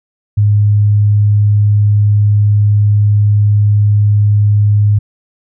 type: tone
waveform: sine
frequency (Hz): 103.83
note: G#2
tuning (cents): 0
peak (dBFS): -6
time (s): 0.37-4.99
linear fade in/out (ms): 10
effects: none